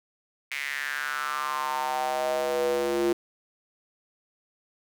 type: tone with high-pass filter sweep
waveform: square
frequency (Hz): 69.9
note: C#2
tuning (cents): +15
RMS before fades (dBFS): -28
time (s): 0.51-3.13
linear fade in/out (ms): 5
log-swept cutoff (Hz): 2200 to 350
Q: 5.3
effects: none